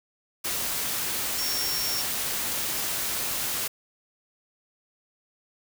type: tone in noise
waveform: sine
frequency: 5500 Hz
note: F8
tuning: 27 cents flat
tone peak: -29 dBFS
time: 1.38-2.02 s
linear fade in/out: 10 ms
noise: white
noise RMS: -29 dBFS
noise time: 0.44-3.68 s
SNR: -3 dB
effects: none